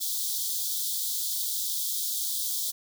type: high-pass noise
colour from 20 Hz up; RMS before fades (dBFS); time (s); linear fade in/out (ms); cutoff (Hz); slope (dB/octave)
white; -30; 0-2.72; 20; 3300; 96
effects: none